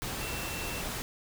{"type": "tone in noise", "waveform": "sine", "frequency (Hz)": 2691, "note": "E7", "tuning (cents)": 35, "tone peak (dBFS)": -41, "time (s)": [0.21, 0.81], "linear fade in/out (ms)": 0, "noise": "pink", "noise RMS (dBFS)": -36, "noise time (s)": [0.02, 1.02], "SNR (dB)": -8, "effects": []}